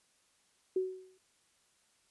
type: tone with exponential decay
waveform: sine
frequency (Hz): 373.8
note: F#4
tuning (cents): +18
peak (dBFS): -26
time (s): 0.76-1.18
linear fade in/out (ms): 5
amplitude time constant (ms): 90
effects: white hiss -71 dBFS RMS until 2.1 s + resampled to 24000 Hz